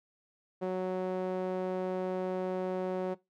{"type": "tone with band-pass filter", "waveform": "sawtooth", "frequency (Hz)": 185, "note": "F#3", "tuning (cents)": 0, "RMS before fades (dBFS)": -33, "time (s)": [0.61, 3.15], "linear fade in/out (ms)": 20, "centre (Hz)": 480, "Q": 1.7, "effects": ["noise-tail reverb RT60 0.2 s tail -20 dB re dry"]}